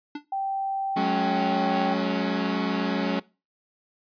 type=tone with exponential decay; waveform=square; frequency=293.7 Hz; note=D4; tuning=in tune; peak=-28 dBFS; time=0.15-0.25 s; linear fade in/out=5 ms; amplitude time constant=21 ms
type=tone; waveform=sine; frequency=780 Hz; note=G5; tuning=9 cents flat; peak=-25 dBFS; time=0.32-1.94 s; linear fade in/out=5 ms
type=chord; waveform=sawtooth; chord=F# suspended second; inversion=none; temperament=equal with one note detuned; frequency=185 / 213 / 277.2 Hz; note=F#3 / G#3 / C#4; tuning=0 / +44 / 0 cents; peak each=-24 dBFS; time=0.96-3.2 s; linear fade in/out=10 ms
effects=noise-tail reverb RT60 0.3 s tail -22 dB re dry + resampled to 11025 Hz